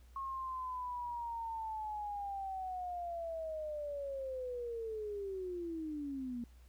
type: linear sweep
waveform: sine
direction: down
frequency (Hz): 1088 to 233.1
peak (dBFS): -38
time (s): 0.16-6.44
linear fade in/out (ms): 2
effects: added 61 Hz sine -56 dBFS peak until 6.68 s + pink hiss -70 dBFS RMS until 6.68 s